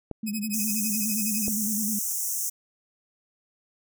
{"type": "clicks", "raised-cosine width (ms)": 2, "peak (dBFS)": -19, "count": 2, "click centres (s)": [0.113, 1.481]}
{"type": "tone with vibrato", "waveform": "sine", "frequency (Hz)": 212.1, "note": "G#3", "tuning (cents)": 37, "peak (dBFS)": -28, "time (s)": [0.23, 1.99], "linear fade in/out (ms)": 5, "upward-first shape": "square", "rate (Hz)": 9.7, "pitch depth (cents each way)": 61}
{"type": "tone with tremolo", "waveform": "5% pulse", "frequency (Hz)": 2537, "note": "D#7", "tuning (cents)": 33, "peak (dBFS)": -21, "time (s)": [0.26, 1.51], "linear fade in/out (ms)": 20, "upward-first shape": "sine", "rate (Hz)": 12, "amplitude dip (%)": 100}
{"type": "high-pass noise", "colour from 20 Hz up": "pink", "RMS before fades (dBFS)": -29, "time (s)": [0.53, 2.5], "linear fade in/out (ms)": 10, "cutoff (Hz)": 5700, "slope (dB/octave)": 96}
{"effects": []}